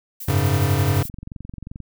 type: noise with tremolo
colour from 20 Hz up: violet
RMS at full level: -32 dBFS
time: 0.2-1.09 s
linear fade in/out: 5 ms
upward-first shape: triangle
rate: 12 Hz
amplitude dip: 55%
type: chord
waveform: square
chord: F# suspended second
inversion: none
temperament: equal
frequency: 92.5 / 103.83 / 138.59 Hz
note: F#2 / G#2 / C#3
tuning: 0 / 0 / 0 cents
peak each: -22 dBFS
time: 0.28-1.03 s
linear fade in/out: 5 ms
type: click train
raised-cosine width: 5 ms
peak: -22 dBFS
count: 19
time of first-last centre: 1.01-1.803 s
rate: 22.7 Hz
effects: none